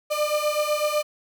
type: beating tone pair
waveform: 35% pulse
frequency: 596 / 604 Hz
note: D5 / D5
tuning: +25 / +48 cents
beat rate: 8 Hz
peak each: -23 dBFS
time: 0.1-1.03 s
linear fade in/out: 20 ms
effects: none